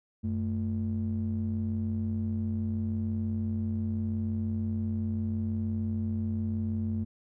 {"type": "ring-modulated tone", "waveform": "triangle", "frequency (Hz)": 63.3, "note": "B1", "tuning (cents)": 43, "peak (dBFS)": -23, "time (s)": [0.23, 7.05], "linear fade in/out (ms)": 20, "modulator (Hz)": 157, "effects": []}